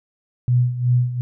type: tone with tremolo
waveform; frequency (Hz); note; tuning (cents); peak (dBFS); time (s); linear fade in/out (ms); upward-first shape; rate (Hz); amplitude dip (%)
sine; 123.47; B2; 0; -12; 0.48-1.21; 0; sine; 2.7; 75
effects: none